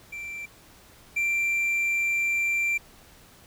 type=tone pair in turn; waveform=triangle; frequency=2349 / 2358 Hz; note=D7 / D7; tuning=0 / +6 cents; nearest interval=unison; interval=6 cents; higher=second; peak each=-32 / -21 dBFS; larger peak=second; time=0.12-0.46 / 1.16-2.78 s; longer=second; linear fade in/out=10 ms; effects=pink hiss -53 dBFS RMS until 3.46 s